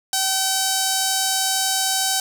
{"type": "tone with notch filter", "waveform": "5% pulse", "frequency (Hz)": 767, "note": "G5", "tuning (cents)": -38, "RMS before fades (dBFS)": -21, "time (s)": [0.13, 2.2], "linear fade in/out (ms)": 2, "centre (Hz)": 2100, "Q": 1.1, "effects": []}